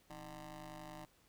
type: ring-modulated tone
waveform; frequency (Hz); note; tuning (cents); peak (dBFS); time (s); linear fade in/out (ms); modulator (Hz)
15% pulse; 145.5; D3; -16; -39; 0.1-1.05; 2; 462
effects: pink hiss -70 dBFS RMS until 1.28 s